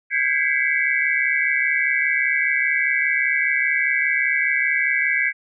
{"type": "tone cluster", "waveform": "sine", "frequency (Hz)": [1577, 1642, 2001, 2128, 2281], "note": ["G6", "G#6", "B6", "C7", "C#7"], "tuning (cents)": [10, -20, 22, 29, 49], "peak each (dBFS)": [-28, -23, -23, -24, -23], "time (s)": [0.1, 5.33], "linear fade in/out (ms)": 50, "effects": []}